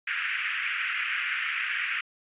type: band-pass noise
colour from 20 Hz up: white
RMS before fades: -30 dBFS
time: 0.07-2.01 s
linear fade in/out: 5 ms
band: 1400 to 2700 Hz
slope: 48 dB/octave
effects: resampled to 8000 Hz